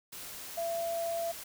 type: tone in noise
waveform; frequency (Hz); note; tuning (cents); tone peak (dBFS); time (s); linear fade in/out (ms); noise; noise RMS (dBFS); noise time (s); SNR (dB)
sine; 673; E5; +36; -31; 0.57-1.32; 10; white; -44; 0.12-1.44; +10
effects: none

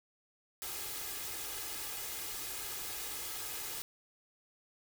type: noise with comb filter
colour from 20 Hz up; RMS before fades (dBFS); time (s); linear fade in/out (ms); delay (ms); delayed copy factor
white; -41; 0.62-3.82; 0; 2.4; +0.6
effects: none

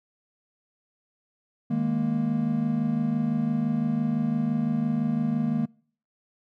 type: chord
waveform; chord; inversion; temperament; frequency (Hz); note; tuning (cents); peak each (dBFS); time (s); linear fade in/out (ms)
triangle; D# suspended fourth; none; just; 155.56 / 207.4 / 233.3; D#3 / G#3 / A#3; 0 / -2 / +2; -27 / -27 / -23; 1.7-5.66; 10
effects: noise-tail reverb RT60 0.5 s tail -25 dB re dry

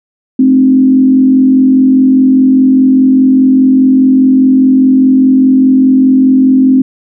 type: tone with frequency modulation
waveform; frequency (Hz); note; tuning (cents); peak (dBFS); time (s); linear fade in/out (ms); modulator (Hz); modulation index
sine; 261.6; C4; 0; -3; 0.39-6.82; 5; 44.9; 0.51
effects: none

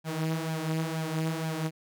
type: tone with flanger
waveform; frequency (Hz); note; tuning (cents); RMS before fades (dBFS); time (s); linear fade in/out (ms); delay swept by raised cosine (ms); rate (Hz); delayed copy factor
sawtooth; 160; D#3; +49; -31; 0.04-1.71; 50; 1.2 to 6.7; 2.1; +0.6
effects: none

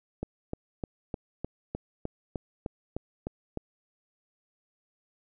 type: click train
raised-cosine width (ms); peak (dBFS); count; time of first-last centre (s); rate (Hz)
2; -19; 12; 0.23-3.573; 3.29
effects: none

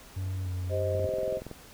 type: tone with vibrato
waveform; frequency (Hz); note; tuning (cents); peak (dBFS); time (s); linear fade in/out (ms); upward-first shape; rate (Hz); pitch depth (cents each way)
triangle; 92.5; F#2; 0; -28; 0.16-1.07; 10; square; 1.7; 30
type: chord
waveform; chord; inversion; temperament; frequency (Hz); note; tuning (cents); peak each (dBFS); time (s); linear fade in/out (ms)
sine; C minor; second; just; 392.4 / 523.3 / 627.9; G4 / C5 / Eb5; +2 / 0 / +16; -36 / -31 / -31; 0.69-1.41; 50
type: click train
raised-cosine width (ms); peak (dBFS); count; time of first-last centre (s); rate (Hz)
2; -26; 13; 0.95-1.513; 21.3
effects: pink hiss -51 dBFS RMS until 1.73 s

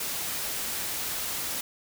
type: noise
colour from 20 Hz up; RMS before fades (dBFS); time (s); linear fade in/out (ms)
white; -32; 0-1.61; 5
effects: none

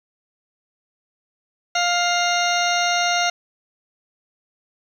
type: harmonic tone with a mistuned harmonic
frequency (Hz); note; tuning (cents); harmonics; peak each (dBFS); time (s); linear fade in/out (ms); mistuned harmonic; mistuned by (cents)
702; F5; +9; 1 / 2 / 3 / 4 / 5 / 6 / 8 / 9; -21 / -24 / -26 / -27 / -28 / -29 / -30 / -31; 1.75-3.3; 5; 5; +98
effects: 8-bit

